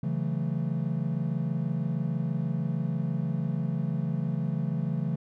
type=chord; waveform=triangle; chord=F# minor seventh; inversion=second; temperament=equal; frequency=138.59 / 164.81 / 185 / 220 Hz; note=C#3 / E3 / F#3 / A3; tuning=0 / 0 / 0 / 0 cents; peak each=-29 / -28 / -34 / -33 dBFS; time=0.03-5.16 s; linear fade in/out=5 ms; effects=none